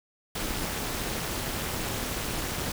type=noise with amplitude modulation; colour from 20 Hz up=pink; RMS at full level=-28 dBFS; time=0.35-2.72 s; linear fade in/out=5 ms; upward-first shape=sine; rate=289 Hz; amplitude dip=85%; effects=none